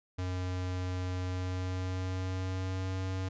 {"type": "tone with pitch glide", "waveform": "square", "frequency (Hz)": [91.5, 93.96], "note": ["F#2", "F#2"], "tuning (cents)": [-19, 27], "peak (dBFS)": -33, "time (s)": [0.18, 3.29], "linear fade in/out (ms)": 10, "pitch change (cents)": 46, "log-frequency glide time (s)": [1.24, 2.94], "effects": ["resampled to 16000 Hz"]}